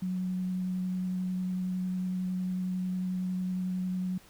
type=tone with vibrato; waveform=sine; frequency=183.8 Hz; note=F#3; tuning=11 cents flat; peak=-29 dBFS; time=0.02-4.18 s; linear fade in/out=5 ms; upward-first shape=sine; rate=11 Hz; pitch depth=10 cents each way; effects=pink hiss -57 dBFS RMS until 4.29 s